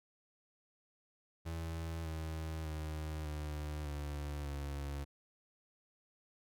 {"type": "tone with pitch steps", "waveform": "35% pulse", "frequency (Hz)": [82, 79.67, 77.4, 75.19, 73.05, 70.97], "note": ["E2", "D#2", "D#2", "D2", "D2", "C#2"], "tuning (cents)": [-9, 42, -9, 41, -9, 41], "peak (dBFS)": -37, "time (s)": [1.45, 5.05], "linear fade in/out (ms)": 20, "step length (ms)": 600, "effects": []}